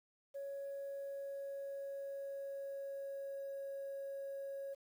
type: tone with pitch glide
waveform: sine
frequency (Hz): 556 to 550.9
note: C#5 to C#5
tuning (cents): +5 to -11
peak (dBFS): -40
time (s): 0.34-4.75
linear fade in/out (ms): 20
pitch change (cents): -16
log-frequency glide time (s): 0.61-3.67
effects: tanh soft clip ceiling -39 dBFS + 11-bit